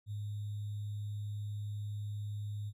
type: tone with sample-and-hold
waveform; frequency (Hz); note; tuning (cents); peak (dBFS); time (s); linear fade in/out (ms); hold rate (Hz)
sine; 103.83; G#2; 0; -36; 0.06-2.73; 50; 3675
effects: MP3 64 kbps